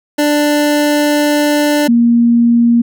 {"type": "tone pair in turn", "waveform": ["25% pulse", "sine"], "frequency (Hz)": [295, 235.5], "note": ["D4", "A#3"], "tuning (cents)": [8, 18], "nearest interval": "major third", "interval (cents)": 390, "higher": "first", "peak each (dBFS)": -6, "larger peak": "neither", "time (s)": [[0.18, 1.88], [1.88, 2.82]], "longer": "first", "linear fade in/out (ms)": 10, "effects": []}